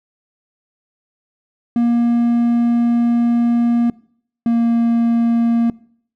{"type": "tone pair in turn", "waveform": "triangle", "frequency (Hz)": [236.4, 232.9], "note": ["A#3", "A#3"], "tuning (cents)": [24, -1], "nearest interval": "unison", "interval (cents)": 25, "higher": "first", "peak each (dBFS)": -10, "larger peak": "neither", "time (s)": [[1.76, 3.9], [4.46, 5.7]], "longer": "first", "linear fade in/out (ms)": 2, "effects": ["noise-tail reverb RT60 0.6 s tail -22 dB re dry"]}